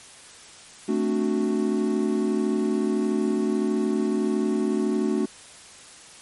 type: chord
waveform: triangle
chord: D dominant seventh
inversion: second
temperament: equal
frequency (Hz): 220 / 261.6 / 293.7 / 370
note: A3 / C4 / D4 / F#4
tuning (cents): 0 / 0 / 0 / 0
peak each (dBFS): -23 / -28 / -25 / -24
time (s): 0.88-5.26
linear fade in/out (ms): 10
effects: white hiss -46 dBFS RMS until 6.21 s + MP3 48 kbps